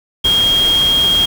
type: tone in noise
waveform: sine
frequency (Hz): 3244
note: G#7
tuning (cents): -41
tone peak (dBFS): -10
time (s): 0.24-1.26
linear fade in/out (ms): 10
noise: pink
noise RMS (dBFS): -23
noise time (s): 0.24-1.26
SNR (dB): +10
effects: none